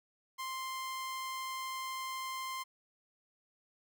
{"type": "tone", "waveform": "sawtooth", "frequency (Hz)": 1048, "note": "C6", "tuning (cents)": 2, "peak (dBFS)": -34, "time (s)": [0.38, 2.64], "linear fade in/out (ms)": 20, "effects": []}